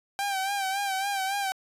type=tone with vibrato; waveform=sawtooth; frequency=784 Hz; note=G5; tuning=in tune; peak=-23 dBFS; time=0.19-1.52 s; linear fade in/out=0 ms; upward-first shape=sine; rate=3.6 Hz; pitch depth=57 cents each way; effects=resampled to 32000 Hz